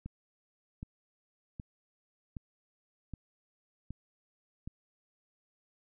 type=click train; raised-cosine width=5 ms; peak=-28 dBFS; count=7; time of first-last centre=0.06-4.675 s; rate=1.3 Hz; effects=none